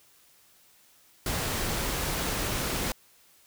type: noise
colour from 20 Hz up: pink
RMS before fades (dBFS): -30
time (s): 1.26-2.92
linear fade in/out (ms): 2
effects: white hiss -60 dBFS RMS until 3.46 s